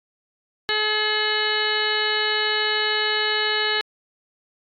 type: harmonic tone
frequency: 427 Hz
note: G#4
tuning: 48 cents sharp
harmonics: 1 / 2 / 3 / 4 / 5 / 6 / 7 / 8 / 9 / 10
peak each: -28 / -31 / -32 / -25 / -29 / -38 / -27 / -39 / -28 / -29 dBFS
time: 0.69-3.81 s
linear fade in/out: 0 ms
effects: AAC 64 kbps